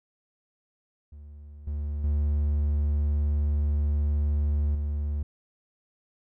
triangle tone with level steps, 73.42 Hz, D2, in tune, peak -40 / -26 / -20 / -24 dBFS, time 1.12-5.23 s, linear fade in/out 5 ms, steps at 1.67 / 2.04 / 4.75 s, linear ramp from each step 2 ms, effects none

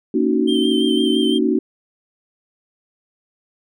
sine chord, D# minor seventh, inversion second, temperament just, 233.3 / 280 / 311.1 / 373.4 Hz, A#3 / C#4 / D#4 / F#4, +2 / +18 / 0 / +16 cents, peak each -20 dBFS, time 0.14-1.59 s, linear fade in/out 5 ms
triangle tone with vibrato, 3141 Hz, G7, 3 cents sharp, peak -21 dBFS, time 0.47-1.39 s, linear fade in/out 20 ms, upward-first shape sine, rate 5.9 Hz, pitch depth 28 cents each way
effects none

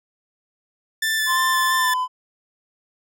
sawtooth tone with vibrato, 1760 Hz, A6, in tune, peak -16 dBFS, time 1.02-1.94 s, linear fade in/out 5 ms, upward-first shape square, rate 2.9 Hz, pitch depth 11 cents each way
triangle tone with pitch glide, 1044 to 1010.8 Hz, C6 to B5, -4 to +40 cents, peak -18 dBFS, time 1.26-2.08 s, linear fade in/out 50 ms, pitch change -56 cents, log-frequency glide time 1.76-1.87 s
effects none

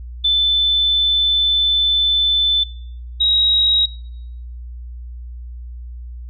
sine tone pair in turn, 3520 / 3814 Hz, A7 / A#7, 0 / +39 cents, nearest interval minor second, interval 139 cents, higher second, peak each -12 dBFS, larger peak neither, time 0.24-2.64 / 3.2-3.86 s, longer first, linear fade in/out 10 ms, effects noise-tail reverb RT60 0.8 s tail -25 dB re dry + added 60 Hz sine -29 dBFS peak until 6.29 s

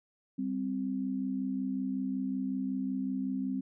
sine tone pair together, 196 / 261.4 Hz, G3 / C4, 0 / -1 cents, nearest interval perfect fourth, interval 499 cents, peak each -35 / -32 dBFS, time 0.38-3.61 s, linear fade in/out 10 ms, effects none

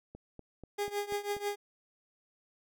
click train, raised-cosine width 2 ms, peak -33 dBFS, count 6, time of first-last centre 0.15-1.367 s, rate 4.11 Hz
30% pulse tone with tremolo, 408.8 Hz, G#4, 27 cents flat, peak -27 dBFS, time 0.78-1.56 s, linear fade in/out 10 ms, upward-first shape triangle, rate 6.1 Hz, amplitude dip 90%
effects none

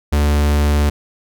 45% pulse tone, 73.42 Hz, D2, in tune, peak -12 dBFS, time 0.12-0.9 s, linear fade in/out 10 ms, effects none

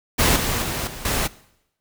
pink noise with level steps, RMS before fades -17 / -23 / -26 / -35 / -22 dBFS, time 0.18-1.28 s, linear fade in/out 20 ms, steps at 0.36 / 0.62 / 0.87 / 1.05 s, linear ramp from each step 2 ms, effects noise-tail reverb RT60 0.8 s tail -20 dB re dry

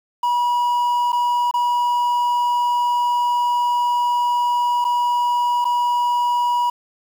triangle tone with dropouts, 968 Hz, B5, 35 cents flat, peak -14 dBFS, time 0.23-6.7 s, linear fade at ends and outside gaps 5 ms, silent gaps 1.121-1.128 / 1.512-1.539 / 4.844-4.849 / 5.645-5.651 s, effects 7-bit

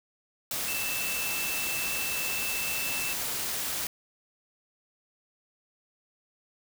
sine tone in noise, 2653 Hz, E7, 10 cents sharp, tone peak -33 dBFS, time 0.68-3.13 s, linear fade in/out 2 ms, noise white, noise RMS -32 dBFS, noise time 0.51-3.87 s, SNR -4 dB, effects none

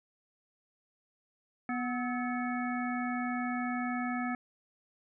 harmonic tone with a mistuned harmonic, 245.9 Hz, B3, 7 cents flat, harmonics 1 / 3 / 5 / 7 / 9, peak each -33 / -38 / -40 / -41 / -43 dBFS, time 1.69-4.35 s, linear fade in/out 2 ms, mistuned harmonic 5, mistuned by +86 cents, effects none

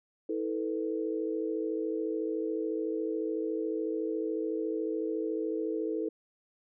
sine chord, E suspended fourth, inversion none, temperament equal with one note detuned, 321.9 / 440 / 493.9 Hz, E4 / A4 / B4, -41 / 0 / 0 cents, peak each -33 / -33 / -38 dBFS, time 0.29-6.09 s, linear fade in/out 5 ms, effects none

